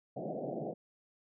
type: band-pass noise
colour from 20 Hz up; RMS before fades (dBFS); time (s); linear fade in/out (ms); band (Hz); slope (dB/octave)
white; -39; 0.16-0.74; 10; 130 to 740; 96
effects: none